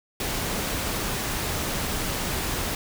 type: noise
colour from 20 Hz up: pink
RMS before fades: -28 dBFS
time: 0.2-2.75 s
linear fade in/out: 2 ms
effects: none